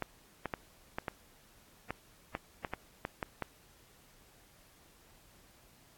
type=clicks; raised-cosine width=0.5 ms; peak=-19 dBFS; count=12; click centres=0.023 / 0.457 / 0.538 / 0.985 / 1.082 / 1.906 / 2.351 / 2.648 / 2.736 / 3.051 / 3.228 / 3.423 s; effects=pink hiss -62 dBFS RMS until 5.97 s + AAC 64 kbps